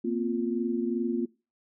sine chord, Bb suspended second, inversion none, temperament equal with one note detuned, 233.1 / 255.7 / 349.2 Hz, Bb3 / C4 / F4, 0 / -40 / 0 cents, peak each -29 / -32 / -30 dBFS, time 0.04-1.26 s, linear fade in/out 10 ms, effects noise-tail reverb RT60 0.3 s tail -21 dB re dry

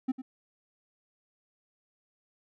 triangle tone with echo, 259.7 Hz, C4, 13 cents flat, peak -23 dBFS, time 0.08-0.12 s, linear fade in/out 10 ms, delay 100 ms, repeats 1, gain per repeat -12 dB, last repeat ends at 0.22 s, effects none

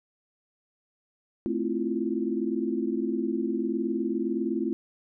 sine chord, F major seventh, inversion first, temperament equal, 220 / 261.6 / 329.6 / 349.2 Hz, A3 / C4 / E4 / F4, 0 / 0 / 0 / 0 cents, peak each -31 dBFS, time 1.46-4.73 s, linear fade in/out 0 ms, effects none

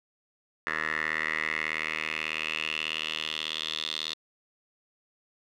10% pulse tone with band-pass filter sweep, 78.3 Hz, D#2, 11 cents sharp, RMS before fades -32 dBFS, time 0.67-4.14 s, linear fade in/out 0 ms, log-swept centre 1700 to 3800 Hz, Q 5.4, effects none

